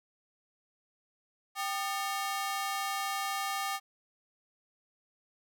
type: ring-modulated tone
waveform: sawtooth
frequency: 1000 Hz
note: B5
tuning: 21 cents sharp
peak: -25 dBFS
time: 1.55-3.8 s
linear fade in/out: 50 ms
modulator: 216 Hz
effects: none